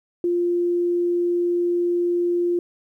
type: tone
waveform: sine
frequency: 349.2 Hz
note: F4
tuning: in tune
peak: -18 dBFS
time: 0.24-2.59 s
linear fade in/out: 2 ms
effects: 10-bit